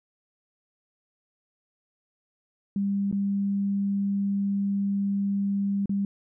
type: tone with dropouts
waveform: sine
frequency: 199.1 Hz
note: G3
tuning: 27 cents sharp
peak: -23 dBFS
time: 2.76-6.05 s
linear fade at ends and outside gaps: 2 ms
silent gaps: 3.114-3.126 / 5.858-5.894 s
effects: none